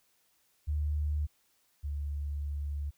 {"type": "tone pair in turn", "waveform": "sine", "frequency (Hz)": [74.6, 72.31], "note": ["D2", "D2"], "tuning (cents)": [28, -26], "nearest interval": "minor second", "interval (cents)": 54, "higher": "first", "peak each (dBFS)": [-28, -32], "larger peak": "first", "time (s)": [[0.67, 1.27], [1.83, 2.91]], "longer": "second", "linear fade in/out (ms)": 20, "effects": ["white hiss -71 dBFS RMS until 2.97 s"]}